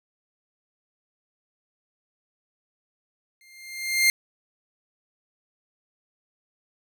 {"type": "tone with exponential growth", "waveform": "sawtooth", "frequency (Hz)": 2108, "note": "C7", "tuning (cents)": 12, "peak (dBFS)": -11, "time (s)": [3.41, 4.1], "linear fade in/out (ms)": 1, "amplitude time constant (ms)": 150, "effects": []}